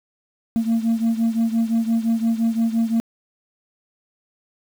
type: beating tone pair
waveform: sine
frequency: 226.1 / 231.9 Hz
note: A3 / A#3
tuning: +47 / -9 cents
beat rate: 5.8 Hz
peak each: -17 / -20 dBFS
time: 0.56-3 s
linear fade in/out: 0 ms
effects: tanh soft clip ceiling -14 dBFS + 7-bit